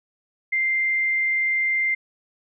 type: tone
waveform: sine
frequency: 2093 Hz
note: C7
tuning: in tune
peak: -19 dBFS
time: 0.52-1.95 s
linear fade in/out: 10 ms
effects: none